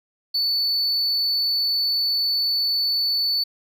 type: tone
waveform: triangle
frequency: 4478 Hz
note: C#8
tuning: 17 cents sharp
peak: -18 dBFS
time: 0.34-3.44 s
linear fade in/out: 10 ms
effects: none

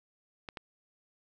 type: clicks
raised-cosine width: 0.3 ms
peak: -24 dBFS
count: 2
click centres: 0.488 / 0.572 s
effects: none

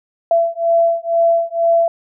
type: beating tone pair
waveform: sine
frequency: 671 / 673.1 Hz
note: E5 / E5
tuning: +31 / +36 cents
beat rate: 2.1 Hz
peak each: -15 dBFS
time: 0.31-1.88 s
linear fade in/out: 2 ms
effects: none

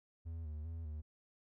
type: tone with vibrato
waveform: triangle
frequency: 79.2 Hz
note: D#2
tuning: 31 cents sharp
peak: -39 dBFS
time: 0.25-1.02 s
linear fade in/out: 20 ms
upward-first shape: square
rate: 2.5 Hz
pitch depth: 65 cents each way
effects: none

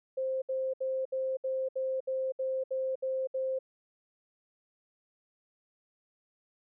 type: tone bursts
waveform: sine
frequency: 525 Hz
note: C5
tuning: 6 cents sharp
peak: -29 dBFS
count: 11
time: 0.17-3.59 s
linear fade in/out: 10 ms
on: 250 ms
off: 67 ms
effects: none

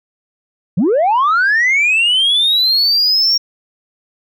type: linear sweep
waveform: sine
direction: up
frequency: 144.5 to 5588 Hz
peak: -8 dBFS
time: 0.77-3.38 s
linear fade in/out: 10 ms
effects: tanh soft clip ceiling -8 dBFS

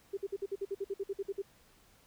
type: tone bursts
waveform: sine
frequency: 394.8 Hz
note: G4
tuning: 12 cents sharp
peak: -32 dBFS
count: 14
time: 0.13-1.421 s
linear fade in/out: 10 ms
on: 43 ms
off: 53 ms
effects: pink hiss -64 dBFS RMS until 2.06 s

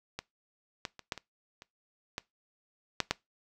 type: clicks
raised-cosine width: 0.2 ms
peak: -19 / -17 / -27 / -15 / -24 / -30 / -17 / -9 / -9 dBFS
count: 9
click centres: 0.19 / 0.852 / 0.993 / 1.122 / 1.177 / 1.621 / 2.181 / 3.003 / 3.11 s
effects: noise-tail reverb RT60 0.2 s tail -22 dB re dry

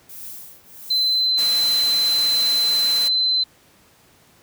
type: noise with tremolo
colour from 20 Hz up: violet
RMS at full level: -34 dBFS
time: 0.09-2.6 s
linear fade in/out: 5 ms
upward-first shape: triangle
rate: 1.4 Hz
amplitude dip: 95%
type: tone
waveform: sine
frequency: 4059 Hz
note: B7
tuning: 47 cents sharp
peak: -16 dBFS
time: 0.9-3.44 s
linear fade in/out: 10 ms
type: noise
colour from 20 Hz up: white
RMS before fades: -29 dBFS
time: 1.37-3.09 s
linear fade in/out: 20 ms
effects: pink hiss -54 dBFS RMS until 4.42 s + high-pass 80 Hz 12 dB/octave

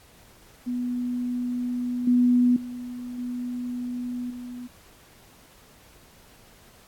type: tone with level steps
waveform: sine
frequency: 245.9 Hz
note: B3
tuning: 7 cents flat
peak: -25 / -16 / -32 / -28 / -34 dBFS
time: 0.66-4.68 s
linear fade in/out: 20 ms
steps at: 2.07 / 2.56 / 3.18 / 4.3 s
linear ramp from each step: 5 ms
effects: pink hiss -54 dBFS RMS until 6.87 s + AAC 64 kbps

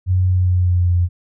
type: tone with pitch glide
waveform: sine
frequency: 92 to 88 Hz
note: F#2 to F2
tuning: -9 to +14 cents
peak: -12 dBFS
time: 0.06-1.09 s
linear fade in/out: 50 ms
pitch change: -77 cents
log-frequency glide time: 0.27-0.95 s
effects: none

